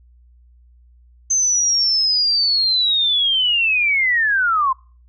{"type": "linear sweep", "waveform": "sine", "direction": "down", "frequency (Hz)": [6272, 1018], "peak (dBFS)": -14, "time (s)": [1.3, 4.73], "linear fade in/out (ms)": 10, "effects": ["noise-tail reverb RT60 0.4 s tail -26 dB re dry", "added 60 Hz sine -47 dBFS peak until 5.08 s"]}